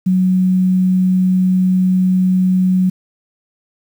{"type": "tone", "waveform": "sine", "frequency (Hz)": 185, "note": "F#3", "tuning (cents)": 0, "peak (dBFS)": -10, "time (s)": [0.06, 2.9], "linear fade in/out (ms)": 10, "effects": ["7-bit"]}